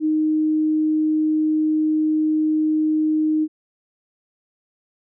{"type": "tone", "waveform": "sine", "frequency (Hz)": 310, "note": "D#4", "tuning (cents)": -6, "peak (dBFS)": -16, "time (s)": [0, 3.48], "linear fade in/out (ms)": 50, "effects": []}